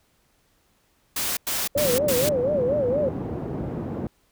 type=noise bursts; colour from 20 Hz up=white; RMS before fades=-26 dBFS; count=4; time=1.16-2.291 s; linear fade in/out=5 ms; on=210 ms; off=97 ms
type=tone with vibrato; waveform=sine; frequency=541 Hz; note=C#5; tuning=42 cents flat; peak=-20 dBFS; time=1.75-3.09 s; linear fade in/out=5 ms; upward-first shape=sine; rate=4.2 Hz; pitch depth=190 cents each way
type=band-pass noise; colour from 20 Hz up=pink; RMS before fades=-30 dBFS; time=1.76-4.07 s; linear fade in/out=2 ms; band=120 to 450 Hz; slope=12 dB/octave
effects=pink hiss -65 dBFS RMS until 4.31 s